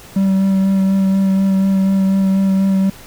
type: tone with vibrato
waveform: triangle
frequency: 193 Hz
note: G3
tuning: 27 cents flat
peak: -9 dBFS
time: 0.16-2.9 s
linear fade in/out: 5 ms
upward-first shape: sine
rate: 4.1 Hz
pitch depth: 14 cents each way
effects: pink hiss -39 dBFS RMS until 3.06 s